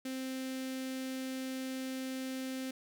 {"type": "tone with notch filter", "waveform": "sawtooth", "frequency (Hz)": 261.6, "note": "C4", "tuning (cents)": 0, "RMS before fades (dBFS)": -39, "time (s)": [0.05, 2.71], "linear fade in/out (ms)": 5, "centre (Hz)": 950, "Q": 0.75, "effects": []}